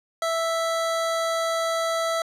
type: tone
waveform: 25% pulse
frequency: 659.3 Hz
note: E5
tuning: in tune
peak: -19 dBFS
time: 0.22-2.22 s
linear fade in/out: 2 ms
effects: low-pass 10000 Hz 12 dB/octave